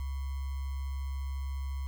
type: tone with sample-and-hold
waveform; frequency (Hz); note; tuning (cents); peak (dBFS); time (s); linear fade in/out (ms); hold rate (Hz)
sine; 67.9; C#2; -35; -32; 0-1.87; 0; 1050
effects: none